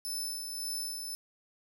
20% pulse tone with tremolo, 5274 Hz, E8, in tune, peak -28 dBFS, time 0.05-1.15 s, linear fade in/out 0 ms, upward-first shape sine, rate 1.8 Hz, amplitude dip 40%, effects none

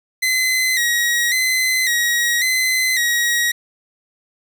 sawtooth tone with vibrato, 1969 Hz, B6, 6 cents flat, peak -12 dBFS, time 0.22-3.52 s, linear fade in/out 10 ms, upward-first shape square, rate 0.91 Hz, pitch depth 62 cents each way, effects none

